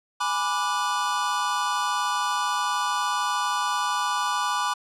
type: chord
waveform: square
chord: G# half-diminished seventh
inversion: none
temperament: equal with one note detuned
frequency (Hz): 830.6 / 987.8 / 1174.7 / 1463.8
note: G#5 / B5 / D6 / F#6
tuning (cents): 0 / 0 / 0 / -19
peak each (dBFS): -32 / -28 / -28 / -33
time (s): 0.2-4.74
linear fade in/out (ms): 10
effects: low-pass 9000 Hz 12 dB/octave